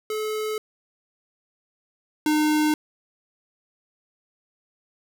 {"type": "tone pair in turn", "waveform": "square", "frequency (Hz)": [430.6, 304.5], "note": ["A4", "D#4"], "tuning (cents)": [-37, -37], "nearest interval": "tritone", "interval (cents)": 600, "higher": "first", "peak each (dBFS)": [-26, -19], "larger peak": "second", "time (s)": [[0.1, 0.58], [2.26, 2.74]], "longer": "neither", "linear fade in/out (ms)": 2, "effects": []}